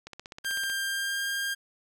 click train, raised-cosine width 0.2 ms, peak -24 dBFS, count 11, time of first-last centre 0.07-0.699 s, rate 15.9 Hz
sawtooth tone with pitch glide, 1592 to 1605.9 Hz, G6 to G6, +26 to +41 cents, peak -25 dBFS, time 0.44-1.55 s, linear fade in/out 20 ms, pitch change +15 cents, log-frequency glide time 0.85-1.23 s
effects none

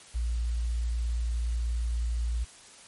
sine tone with quantisation, 58.27 Hz, A#1, in tune, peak -26 dBFS, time 0.14-2.45 s, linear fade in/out 20 ms, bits 9, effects white hiss -51 dBFS RMS until 2.87 s + MP3 48 kbps

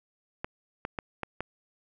clicks, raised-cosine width 0.5 ms, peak -17 dBFS, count 5, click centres 0.445 / 0.851 / 0.988 / 1.233 / 1.406 s, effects none

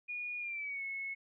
sine tone with pitch glide, 2445 to 2191 Hz, D#7 to C#7, -31 to -21 cents, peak -37 dBFS, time 0.08-1.15 s, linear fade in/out 20 ms, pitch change -190 cents, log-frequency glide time 0.39-0.83 s, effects none

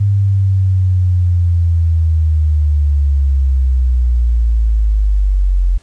sine linear sweep, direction down, 101.3 to 43.65 Hz, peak -9 dBFS, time 0-5.78 s, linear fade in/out 10 ms, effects pink hiss -50 dBFS RMS until 5.82 s + resampled to 22050 Hz

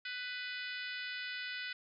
harmonic tone with a mistuned harmonic, 497.2 Hz, B4, 12 cents sharp, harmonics 3 / 4 / 5 / 6 / 7 / 8 / 9 / 10, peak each -43 / -45 / -47 / -49 / -50 / -51 / -52 / -53 dBFS, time 0.05-1.73 s, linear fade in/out 5 ms, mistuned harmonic 9, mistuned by -22 cents, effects none

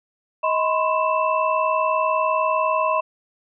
sine tone cluster, 631 / 1006 / 1066 / 2654 Hz, D#5 / B5 / C6 / E7, +24 / +32 / +32 / +11 cents, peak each -22 / -22 / -23 / -30 dBFS, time 0.43-3.01 s, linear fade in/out 10 ms, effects none

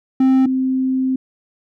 triangle / sine tone pair in turn, 262.7 / 260.9 Hz, C4 / C4, +7 / -5 cents, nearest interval unison, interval 12 cents, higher first, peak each -8 / -15 dBFS, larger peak first, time 0.2-0.46 / 0.46-1.16 s, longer second, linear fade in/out 5 ms, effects none

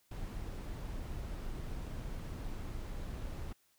brown noise, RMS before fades -41 dBFS, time 0.11-3.53 s, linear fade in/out 5 ms, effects white hiss -72 dBFS RMS until 3.78 s

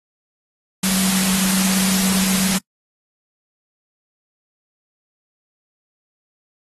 sine tone in noise, 189.4 Hz, F#3, 41 cents sharp, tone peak -19 dBFS, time 0.83-2.58 s, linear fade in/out 5 ms, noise white, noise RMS -20 dBFS, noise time 0.83-2.58 s, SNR -2 dB, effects noise-tail reverb RT60 0.1 s tail -26 dB re dry + AAC 32 kbps

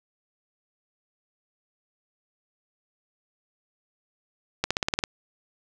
accelerating click train, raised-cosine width 0.2 ms, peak -6 dBFS, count 8, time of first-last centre 4.64-5.038 s, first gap 66 ms, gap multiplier 0.95, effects none

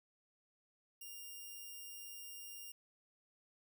5% pulse tone, 2802 Hz, F7, 5 cents sharp, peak -39 dBFS, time 1.01-2.72 s, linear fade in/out 5 ms, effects none

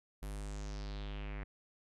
square tone with low-pass filter sweep, 50.8 Hz, G#1, 38 cents flat, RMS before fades -42 dBFS, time 0.22-1.44 s, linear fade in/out 10 ms, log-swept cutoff 12000 to 2000 Hz, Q 3.4, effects none

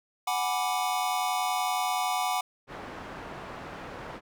square chord, G# half-diminished seventh, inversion third, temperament equal, 740 / 830.6 / 987.8 / 1174.7 Hz, F#5 / G#5 / B5 / D6, 0 / 0 / 0 / 0 cents, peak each -30 / -35 / -34 / -34 dBFS, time 0.27-2.41 s, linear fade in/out 5 ms
white low-pass noise, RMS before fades -41 dBFS, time 2.67-4.21 s, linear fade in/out 50 ms, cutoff 1200 Hz, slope 12 dB/octave
effects none

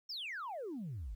sine exponential sweep, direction down, 5600 to 45 Hz, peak -38 dBFS, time 0.09-1.15 s, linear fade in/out 10 ms, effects tanh soft clip ceiling -37 dBFS + 12-bit

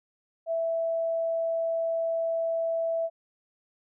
sine tone, 660 Hz, E5, 2 cents sharp, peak -25 dBFS, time 0.46-3.1 s, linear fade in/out 50 ms, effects none

